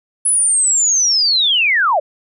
sine linear sweep, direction down, 10280 to 538 Hz, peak -11 dBFS, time 0.25-2 s, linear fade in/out 10 ms, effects none

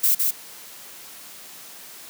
violet noise with echo, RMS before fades -18 dBFS, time 0.03-0.15 s, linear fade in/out 10 ms, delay 160 ms, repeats 1, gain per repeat -3 dB, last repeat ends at 0.31 s, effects white hiss -42 dBFS RMS until 2.09 s + high-pass 150 Hz 12 dB/octave

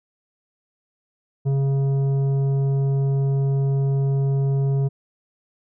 sine tone with tanh clipping, 137.3 Hz, C#3, 16 cents flat, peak -19 dBFS, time 1.45-4.89 s, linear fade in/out 20 ms, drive 9 dB, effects none

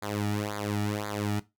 sawtooth tone with flanger, 103.83 Hz, G#2, in tune, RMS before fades -31 dBFS, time 0.02-1.4 s, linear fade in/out 10 ms, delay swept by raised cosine 0.35 to 1.95 ms, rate 1.9 Hz, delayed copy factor -0.9, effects noise-tail reverb RT60 0.2 s tail -17 dB re dry

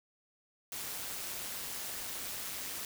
white noise with amplitude modulation, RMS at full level -38 dBFS, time 0.72-2.85 s, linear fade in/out 2 ms, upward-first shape sine, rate 198 Hz, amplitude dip 55%, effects none

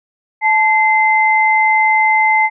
sine tone pair together, 870.3 / 2070 Hz, A5 / C7, -19 / -19 cents, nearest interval octave + minor third, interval 1500 cents, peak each -12 dBFS, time 0.41-2.5 s, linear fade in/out 50 ms, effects none

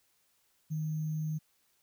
sine tone with sample-and-hold, 155.56 Hz, D#3, in tune, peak -31 dBFS, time 0.7-1.39 s, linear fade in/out 20 ms, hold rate 6300 Hz, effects white hiss -72 dBFS RMS until 1.82 s

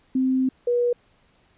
sine tone pair in turn, 260.3 / 483.5 Hz, C4 / B4, -9 / -37 cents, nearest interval major seventh, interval 1072 cents, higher second, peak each -18 / -18 dBFS, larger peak neither, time 0.15-0.49 / 0.67-0.93 s, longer first, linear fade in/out 5 ms, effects pink hiss -61 dBFS RMS until 1.57 s + resampled to 8000 Hz

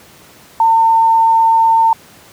sine tone, 904 Hz, A5, 47 cents sharp, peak -7 dBFS, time 0.6-1.93 s, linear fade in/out 2 ms, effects pink hiss -42 dBFS RMS until 2.32 s + high-pass 100 Hz 12 dB/octave

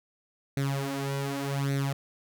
sawtooth tone with flanger, 138.59 Hz, C#3, in tune, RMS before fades -30 dBFS, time 0.57-1.93 s, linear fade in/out 2 ms, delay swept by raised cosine 0.49 to 5.19 ms, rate 0.86 Hz, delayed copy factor +0.75, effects none

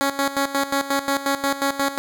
10% pulse tone with tremolo, 277.2 Hz, C#4, in tune, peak -10 dBFS, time 0.01-1.98 s, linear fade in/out 0 ms, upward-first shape square, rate 5.6 Hz, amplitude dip 75%, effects none

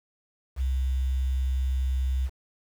sine tone with quantisation, 65.1 Hz, C2, 8 cents flat, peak -23 dBFS, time 0.56-2.3 s, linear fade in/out 50 ms, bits 8, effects none

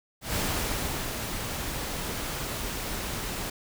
pink noise with ADSR envelope, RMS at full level -28 dBFS, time 0.21-3.5 s, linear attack 140 ms, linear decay 770 ms, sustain -5 dB, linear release 5 ms, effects none

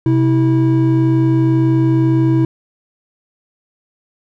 triangle tone pair together, 129 / 325.1 Hz, C3 / E4, -24 / -24 cents, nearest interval octave + major third, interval 1600 cents, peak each -11 dBFS, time 0.06-2.45 s, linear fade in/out 2 ms, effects none

